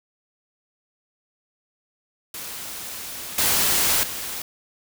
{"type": "noise with level steps", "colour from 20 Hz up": "white", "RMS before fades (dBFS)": [-34, -20, -31], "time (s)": [2.34, 4.42], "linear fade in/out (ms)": 2, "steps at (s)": [3.38, 4.03], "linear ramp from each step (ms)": 5, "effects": []}